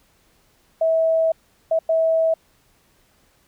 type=tone bursts at uneven times; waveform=sine; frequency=649 Hz; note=E5; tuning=27 cents flat; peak=-15 dBFS; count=3; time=0.81-1.32 / 1.71-1.79 / 1.89-2.34 s; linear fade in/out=5 ms; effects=pink hiss -60 dBFS RMS until 3.47 s

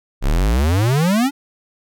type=exponential sweep; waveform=square; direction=up; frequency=31 to 291.2 Hz; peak=-14 dBFS; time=0.21-1.31 s; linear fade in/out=50 ms; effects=none

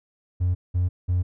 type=tone bursts; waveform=triangle; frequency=89.7 Hz; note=F2; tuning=47 cents sharp; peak=-16 dBFS; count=3; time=0.4-1.23 s; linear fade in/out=20 ms; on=150 ms; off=190 ms; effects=tanh soft clip ceiling -15 dBFS

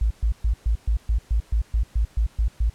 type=tone bursts; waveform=sine; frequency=55 Hz; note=A1; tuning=in tune; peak=-17 dBFS; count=13; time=0.01-2.698 s; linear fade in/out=5 ms; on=96 ms; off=120 ms; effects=pink hiss -54 dBFS RMS until 2.74 s + low-pass 11000 Hz 12 dB/octave

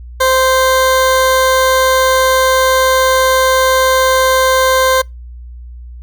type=tone; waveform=20% pulse; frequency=521 Hz; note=C5; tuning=7 cents flat; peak=-4 dBFS; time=0.2-5.02 s; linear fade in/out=10 ms; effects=noise-tail reverb RT60 0.2 s tail -26 dB re dry + added 60 Hz sine -28 dBFS peak until 6.02 s

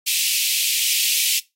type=high-pass noise; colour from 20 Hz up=pink; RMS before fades=-20 dBFS; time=0.06-1.4 s; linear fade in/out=20 ms; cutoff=2400 Hz; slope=48 dB/octave; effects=noise-tail reverb RT60 0.2 s tail -19 dB re dry + AAC 48 kbps

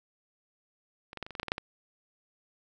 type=clicks; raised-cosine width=0.3 ms; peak=-28 / -23 / -19 / -27 / -26 / -23 / -15 / -18 / -19 / -10 / -19 dBFS; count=11; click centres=1.131 / 1.173 / 1.227 / 1.265 / 1.307 / 1.352 / 1.398 / 1.431 / 1.483 / 1.519 / 1.581 s; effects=none

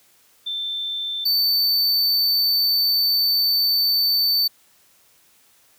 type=tone pair in turn; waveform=sine / square; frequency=3553 / 4544 Hz; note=A7 / C#8; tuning=+16 / +42 cents; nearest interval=major third; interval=426 cents; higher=second; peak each=-24 / -17 dBFS; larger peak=second; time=0.46-1.25 / 1.25-4.48 s; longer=second; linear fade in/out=10 ms; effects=white hiss -57 dBFS RMS until 5.78 s + high-pass 60 Hz 12 dB/octave

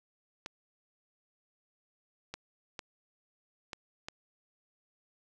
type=clicks; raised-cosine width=0.2 ms; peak=-22 dBFS; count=5; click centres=0.461 / 2.34 / 2.792 / 3.732 / 4.085 s; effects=none

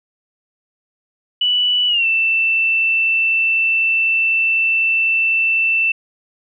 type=tone with pitch glide; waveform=sine; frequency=2960 to 2668 Hz; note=F#7 to E7; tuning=0 to +20 cents; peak=-13 dBFS; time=1.41-5.92 s; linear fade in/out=5 ms; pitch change=-180 cents; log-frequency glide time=1.88-2.06 s; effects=none

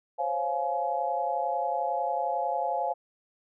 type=chord; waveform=sine; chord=Db major seventh; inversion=third; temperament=equal with one note detuned; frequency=523.3 / 554.4 / 698.5 / 845.1 Hz; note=C5 / Db5 / F5 / Ab5; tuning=0 / 0 / 0 / +30 cents; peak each=-34 / -35 / -30 / -30 dBFS; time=0.18-2.94 s; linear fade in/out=20 ms; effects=none

